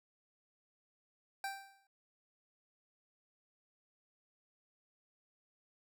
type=tone with exponential decay; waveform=25% pulse; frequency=784 Hz; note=G5; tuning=in tune; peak=-32 dBFS; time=1.44-1.87 s; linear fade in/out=2 ms; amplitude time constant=92 ms; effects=none